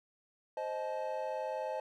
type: chord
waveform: triangle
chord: A diminished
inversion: first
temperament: equal with one note detuned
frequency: 523.3 / 622.3 / 864.4 Hz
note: C5 / Eb5 / A5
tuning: 0 / 0 / -31 cents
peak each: -37 / -37 / -38 dBFS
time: 0.57-1.8 s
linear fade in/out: 2 ms
effects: none